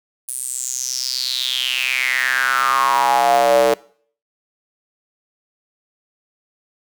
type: tone with high-pass filter sweep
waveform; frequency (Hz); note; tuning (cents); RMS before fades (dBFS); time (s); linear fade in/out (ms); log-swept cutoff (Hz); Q
square; 64.1; C2; -35; -18; 0.28-3.74; 5; 10000 to 490; 7
effects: noise-tail reverb RT60 0.5 s tail -21 dB re dry